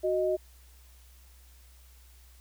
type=tone pair together; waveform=sine; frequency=369.8 / 622.3 Hz; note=F#4 / D#5; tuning=-1 / 0 cents; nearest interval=major sixth; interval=901 cents; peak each=-28 / -27 dBFS; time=0.03-0.37 s; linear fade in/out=20 ms; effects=added 62 Hz sine -53 dBFS peak until 2.4 s + white hiss -61 dBFS RMS until 2.4 s